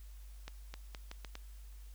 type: accelerating click train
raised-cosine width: 0.2 ms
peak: -27 dBFS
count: 6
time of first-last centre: 0.48-1.354 s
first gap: 260 ms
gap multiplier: 0.8
effects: added 50 Hz sine -48 dBFS peak until 1.94 s + white hiss -65 dBFS RMS until 1.94 s